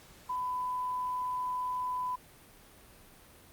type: tone with quantisation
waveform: sine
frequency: 1001 Hz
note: B5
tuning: 23 cents sharp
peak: -31 dBFS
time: 0.29-2.16 s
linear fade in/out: 10 ms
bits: 10
effects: pink hiss -56 dBFS RMS until 3.52 s + Opus 48 kbps